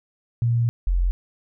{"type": "tone pair in turn", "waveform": "sine", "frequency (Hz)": [117.9, 44.16], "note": ["A#2", "F1"], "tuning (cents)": [20, 20], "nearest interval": "octave + perfect fourth", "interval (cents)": 1700, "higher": "first", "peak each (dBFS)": -17, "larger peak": "neither", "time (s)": [[0.42, 0.69], [0.87, 1.11]], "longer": "first", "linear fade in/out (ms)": 0, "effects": []}